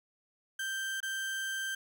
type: tone with dropouts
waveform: 35% pulse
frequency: 1568 Hz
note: G6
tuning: in tune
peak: -32 dBFS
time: 0.59-1.75 s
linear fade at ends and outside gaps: 5 ms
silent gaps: 1.004-1.028 s
effects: 12-bit